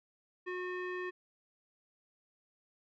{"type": "tone with low-pass filter", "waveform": "square", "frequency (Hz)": 363.2, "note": "F#4", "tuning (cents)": -32, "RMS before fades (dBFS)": -39, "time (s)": [0.46, 1.11], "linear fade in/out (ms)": 20, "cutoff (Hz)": 2100, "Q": 4, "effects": []}